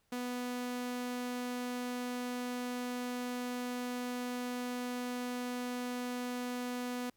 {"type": "tone", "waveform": "sawtooth", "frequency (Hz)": 246.9, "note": "B3", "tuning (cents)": 0, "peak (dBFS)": -32, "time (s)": [0.12, 7.1], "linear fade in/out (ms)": 5, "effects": ["pink hiss -75 dBFS RMS until 7.16 s"]}